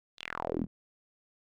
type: tone with band-pass filter sweep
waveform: sawtooth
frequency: 41.43 Hz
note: E1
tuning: 9 cents sharp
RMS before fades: -35 dBFS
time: 0.17-0.67 s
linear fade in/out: 50 ms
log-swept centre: 4100 to 170 Hz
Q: 4.6
effects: none